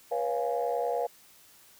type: chord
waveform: sine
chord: C# dominant seventh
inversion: third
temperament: equal with one note detuned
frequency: 484.3 / 554.4 / 698.5 / 830.6 Hz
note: B4 / C#5 / E#5 / G#5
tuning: -34 / 0 / 0 / 0 cents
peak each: -30 / -33 / -31 / -35 dBFS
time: 0.11-1.07 s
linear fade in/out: 10 ms
effects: tanh soft clip ceiling -18 dBFS + white hiss -57 dBFS RMS until 1.79 s

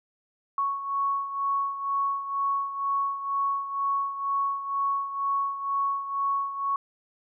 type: beating tone pair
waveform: sine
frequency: 1108.7 / 1110.8 Hz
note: C#6 / C#6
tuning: 0 / +3 cents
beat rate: 2.1 Hz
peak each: -26 / -32 dBFS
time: 0.58-6.76 s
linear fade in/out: 2 ms
effects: none

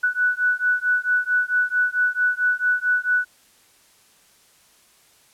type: beating tone pair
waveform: sine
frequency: 1480 / 1484.5 Hz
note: F#6 / F#6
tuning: 0 / +5 cents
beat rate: 4.5 Hz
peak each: -21 dBFS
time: 0.03-3.25 s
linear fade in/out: 10 ms
effects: white hiss -56 dBFS RMS until 5.33 s + low-pass 12000 Hz 12 dB/octave

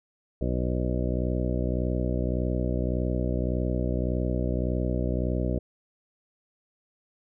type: harmonic tone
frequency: 61.74 Hz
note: B1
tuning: in tune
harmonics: 1 / 2 / 3 / 4 / 5 / 6 / 8 / 9 / 10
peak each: -28 / -31 / -33 / -34 / -35 / -36 / -37 / -38 / -38 dBFS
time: 0.41-5.59 s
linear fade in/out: 5 ms
effects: none

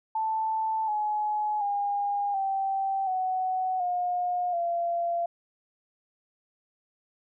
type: tone with pitch steps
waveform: sine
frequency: 881 / 845.1 / 810.7 / 777.7 / 746 / 715.6 / 686.4 Hz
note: A5 / G#5 / G#5 / G5 / F#5 / F5 / F5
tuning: +2 / +30 / -42 / -14 / +14 / +42 / -30 cents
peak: -25 dBFS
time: 0.15-5.26 s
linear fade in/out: 5 ms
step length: 730 ms
effects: none

